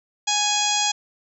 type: harmonic tone with a mistuned harmonic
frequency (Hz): 830.6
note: G#5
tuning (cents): 0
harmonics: 1 / 2 / 3 / 4 / 5 / 6 / 7 / 8 / 9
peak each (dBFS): -25 / -34 / -29 / -25 / -31 / -29 / -32 / -25 / -31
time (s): 0.27-0.92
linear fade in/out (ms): 10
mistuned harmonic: 6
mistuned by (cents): -17
effects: none